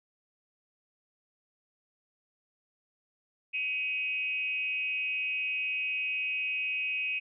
sine tone with frequency modulation, 2526 Hz, D#7, 26 cents sharp, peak -29 dBFS, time 3.53-7.2 s, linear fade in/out 20 ms, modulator 270 Hz, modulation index 0.53, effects none

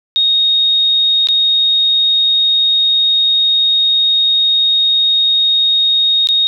sine tone with dropouts, 3729 Hz, A#7, in tune, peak -9 dBFS, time 0.16-6.47 s, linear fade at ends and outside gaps 0 ms, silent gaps 1.271-1.287 / 6.272-6.288 s, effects none

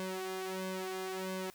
sawtooth tone with flanger, 187.7 Hz, F#3, 25 cents sharp, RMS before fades -39 dBFS, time 0-1.5 s, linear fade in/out 0 ms, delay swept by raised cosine 1.9 to 2.89 ms, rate 1.5 Hz, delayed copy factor +0.9, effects white hiss -60 dBFS RMS until 1.54 s

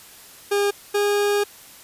40% pulse tone pair in turn, 405.3 / 409.3 Hz, G#4 / G#4, -42 / -25 cents, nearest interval unison, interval 17 cents, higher second, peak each -17 dBFS, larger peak neither, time 0.51-0.71 / 0.94-1.44 s, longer second, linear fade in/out 10 ms, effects white hiss -45 dBFS RMS until 1.83 s + resampled to 32000 Hz

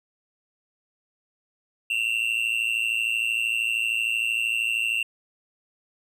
triangle tone with amplitude modulation, 2733 Hz, F7, 38 cents flat, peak -17 dBFS, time 1.9-5.03 s, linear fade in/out 5 ms, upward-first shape sine, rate 113 Hz, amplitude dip 90%, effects none

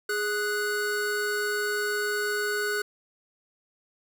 square tone pair together, 415.3 / 1480 Hz, G#4 / F#6, 0 / 0 cents, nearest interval octave + minor seventh, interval 2200 cents, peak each -30 / -29 dBFS, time 0.09-2.82 s, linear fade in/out 5 ms, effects none

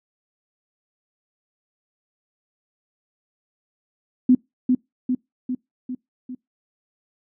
sine tone with echo, 252.9 Hz, B3, 41 cents sharp, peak -10 dBFS, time 4.29-4.35 s, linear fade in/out 5 ms, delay 400 ms, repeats 5, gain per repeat -4 dB, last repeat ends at 6.35 s, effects noise-tail reverb RT60 0.2 s tail -25 dB re dry

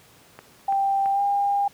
click train, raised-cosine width 0.5 ms, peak -24 dBFS, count 3, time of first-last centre 0.39-1.059 s, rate 2.99 Hz
sine tone with pitch glide, 787 to 804.5 Hz, G5 to G5, +7 to +45 cents, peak -19 dBFS, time 0.68-1.68 s, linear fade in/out 5 ms, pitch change +38 cents, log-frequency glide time 1.12-1.21 s
effects pink hiss -53 dBFS RMS until 1.73 s + high-pass 100 Hz 12 dB/octave

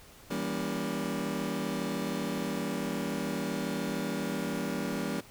30% pulse chord, E diminished seventh, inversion none, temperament just, 164.81 / 197.78 / 237.3 / 284.8 Hz, E3 / G3 / Bb3 / Db4, 0 / +16 / +31 / +47 cents, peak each -36 / -33 / -34 / -34 dBFS, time 0.3-5.21 s, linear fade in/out 10 ms, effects pink hiss -54 dBFS RMS until 5.3 s

